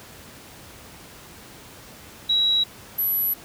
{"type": "tone pair in turn", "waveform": "sine", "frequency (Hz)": [3878, 11797], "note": ["B7", "F#9"], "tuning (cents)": [-32, -6], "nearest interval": "octave + perfect fifth", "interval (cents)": 1926, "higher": "second", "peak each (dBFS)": [-17, -20], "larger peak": "first", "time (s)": [[2.29, 2.64], [2.98, 3.34]], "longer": "second", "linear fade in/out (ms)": 10, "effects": ["pink hiss -44 dBFS RMS until 3.44 s", "high-pass 60 Hz 12 dB/octave"]}